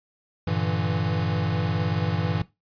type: chord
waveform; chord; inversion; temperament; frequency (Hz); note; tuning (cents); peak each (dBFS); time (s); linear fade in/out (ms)
square; E half-diminished seventh; first; equal; 98 / 116.54 / 146.83 / 164.81; G2 / Bb2 / D3 / E3; 0 / 0 / 0 / 0; -28 / -31 / -32 / -28; 0.47-2.42; 5
effects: noise-tail reverb RT60 0.2 s tail -17 dB re dry + resampled to 11025 Hz